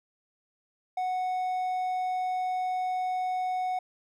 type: tone with hard clipping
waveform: triangle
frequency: 738 Hz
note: F#5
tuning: 5 cents flat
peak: -28 dBFS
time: 0.97-3.79 s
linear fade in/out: 5 ms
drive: 6 dB
effects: none